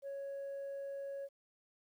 sine tone, 554.4 Hz, C#5, in tune, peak -38 dBFS, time 0.02-1.29 s, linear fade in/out 50 ms, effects tanh soft clip ceiling -39 dBFS + 12-bit

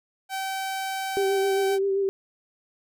sawtooth tone, 770 Hz, G5, 31 cents flat, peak -24 dBFS, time 0.29-1.79 s, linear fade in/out 50 ms
sine tone with vibrato, 392 Hz, G4, in tune, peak -21 dBFS, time 1.17-2.09 s, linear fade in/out 0 ms, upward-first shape sine, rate 7.6 Hz, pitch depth 26 cents each way
effects none

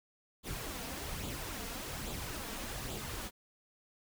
pink noise with flanger, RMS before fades -41 dBFS, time 0.43-3.31 s, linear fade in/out 50 ms, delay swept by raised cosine 0.26 to 4.36 ms, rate 1.2 Hz, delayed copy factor +0.5, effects none

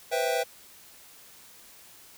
square chord, C major seventh, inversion third, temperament equal with one note detuned, 491.9 / 523.3 / 659.3 / 784 Hz, B4 / C5 / E5 / G5, -7 / 0 / 0 / 0 cents, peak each -30 / -33 / -31 / -32 dBFS, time 0.11-0.44 s, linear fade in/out 20 ms, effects white hiss -52 dBFS RMS until 2.17 s

